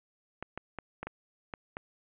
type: clicks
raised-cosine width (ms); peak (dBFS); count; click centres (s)
0.5; -22; 7; 0.426 / 0.576 / 0.787 / 1.03 / 1.07 / 1.538 / 1.769
effects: resampled to 8000 Hz + 8-bit